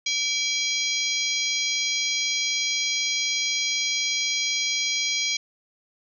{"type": "harmonic tone with a mistuned harmonic", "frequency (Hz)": 816, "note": "G#5", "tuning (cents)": -31, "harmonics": [3, 4, 5, 6, 7, 8], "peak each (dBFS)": [-28, -29, -30, -31, -31, -32], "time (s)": [0.06, 5.37], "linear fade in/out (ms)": 5, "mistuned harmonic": 3, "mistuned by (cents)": -100, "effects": []}